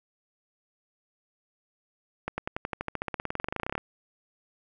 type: accelerating click train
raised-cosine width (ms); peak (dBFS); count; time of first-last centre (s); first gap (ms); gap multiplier
0.5; -15; 28; 2.28-3.779; 100; 0.95
effects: none